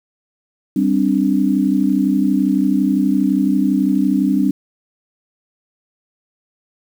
sine chord, G suspended fourth, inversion none, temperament equal, 196 / 261.6 / 293.7 Hz, G3 / C4 / D4, 0 / 0 / 0 cents, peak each -17 dBFS, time 0.76-4.51 s, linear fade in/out 5 ms, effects 7-bit

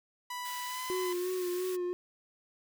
sawtooth tone with pitch glide, 987.8 to 1011.5 Hz, B5 to B5, 0 to +41 cents, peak -33 dBFS, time 0.3-1.13 s, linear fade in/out 5 ms, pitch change +41 cents, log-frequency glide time 0.65-0.8 s
white high-pass noise, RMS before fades -45 dBFS, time 0.44-1.77 s, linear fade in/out 20 ms, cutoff 1300 Hz, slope 96 dB/octave
triangle tone with vibrato, 362.5 Hz, F#4, 35 cents flat, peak -29 dBFS, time 0.9-1.93 s, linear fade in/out 0 ms, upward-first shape sine, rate 2.9 Hz, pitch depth 37 cents each way
effects none

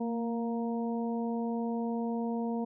harmonic tone with a mistuned harmonic, 233.5 Hz, A#3, 3 cents sharp, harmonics 1 / 2 / 3 / 4, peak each -31 / -37 / -41 / -43 dBFS, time 0-2.65 s, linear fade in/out 10 ms, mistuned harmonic 1, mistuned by -23 cents, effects none

